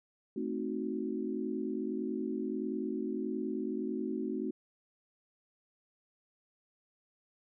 sine chord, A diminished seventh, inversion none, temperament equal, 220 / 261.6 / 311.1 / 370 Hz, A3 / C4 / Eb4 / Gb4, 0 / 0 / 0 / 0 cents, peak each -38 / -38 / -39 / -38 dBFS, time 0.36-4.51 s, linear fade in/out 5 ms, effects none

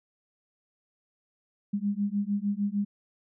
sine beating tone pair, 200 / 206.6 Hz, G3 / G#3, +35 / -9 cents, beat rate 6.6 Hz, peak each -29 dBFS, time 1.73-2.85 s, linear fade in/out 10 ms, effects none

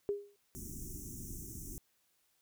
sine tone with exponential decay, 406.3 Hz, G#4, 38 cents flat, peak -28 dBFS, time 0.09-0.36 s, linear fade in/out 0 ms, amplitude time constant 57 ms
pink band-stop noise, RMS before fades -45 dBFS, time 0.55-1.78 s, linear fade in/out 0 ms, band 380 to 5700 Hz, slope 96 dB/octave
effects white hiss -75 dBFS RMS until 2.41 s

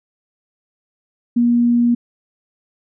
sine tone, 238.6 Hz, A#3, 41 cents sharp, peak -11 dBFS, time 1.36-1.95 s, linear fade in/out 10 ms, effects none

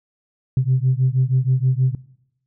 sine beating tone pair, 126.9 / 133.2 Hz, B2 / C3, +47 / +31 cents, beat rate 6.3 Hz, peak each -17 dBFS, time 0.57-1.95 s, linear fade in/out 2 ms, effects noise-tail reverb RT60 0.8 s tail -22 dB re dry + tanh soft clip ceiling -9 dBFS

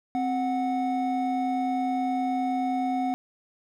triangle tone pair together, 261.6 / 735.2 Hz, C4 / F#5, 0 / -11 cents, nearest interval octave + tritone, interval 1789 cents, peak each -25 dBFS, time 0.15-3.14 s, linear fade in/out 0 ms, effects none

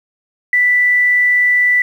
sine tone, 1976 Hz, B6, in tune, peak -9 dBFS, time 0.53-1.82 s, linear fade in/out 2 ms, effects 7-bit

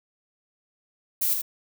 violet noise with echo, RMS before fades -24 dBFS, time 1.21-1.34 s, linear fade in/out 10 ms, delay 79 ms, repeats 1, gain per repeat -4 dB, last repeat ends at 1.419 s, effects none

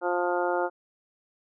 harmonic tone, 176.7 Hz, F3, 21 cents sharp, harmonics 2 / 3 / 4 / 5 / 6 / 7 / 8, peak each -29 / -29 / -31 / -31 / -41 / -37 / -34 dBFS, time 0.01-0.7 s, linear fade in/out 50 ms, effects none

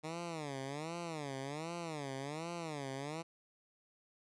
10% pulse tone with vibrato, 151.9 Hz, D#3, 41 cents flat, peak -32 dBFS, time 0.03-3.23 s, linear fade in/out 20 ms, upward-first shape sine, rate 1.3 Hz, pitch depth 220 cents each way, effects resampled to 22050 Hz

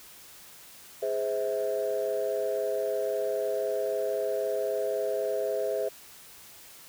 sine chord, Ab augmented, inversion none, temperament just, 415.3 / 519.1 / 648.9 Hz, Ab4 / C5 / E5, 0 / -14 / -27 cents, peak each -30 dBFS, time 1.02-5.89 s, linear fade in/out 10 ms, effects tanh soft clip ceiling -20 dBFS + white hiss -50 dBFS RMS until 6.88 s

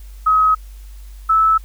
sine tone pair in turn, 1272 / 1307.8 Hz, D#6 / E6, +38 / -14 cents, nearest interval unison, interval 48 cents, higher second, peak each -10 dBFS, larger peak neither, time 0.26-0.55 / 1.29-1.58 s, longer neither, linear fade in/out 10 ms, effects added 49 Hz sine -33 dBFS peak until 1.64 s + white hiss -51 dBFS RMS until 1.64 s

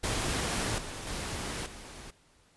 pink noise with level steps, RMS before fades -31 / -40 / -36 / -46 dBFS, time 0.03-2.11 s, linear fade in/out 10 ms, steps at 0.78 / 1.07 / 1.66 s, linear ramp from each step 2 ms, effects pink hiss -64 dBFS RMS until 2.56 s + resampled to 24000 Hz

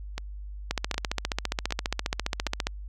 two click trains, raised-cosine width 0.2 ms, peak -9 / -15 dBFS, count 30 / 4, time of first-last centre 0.71-2.669 / 0.18-2.47 s, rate 14.8 / 1.31 Hz, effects added 50 Hz sine -36 dBFS peak until 2.88 s

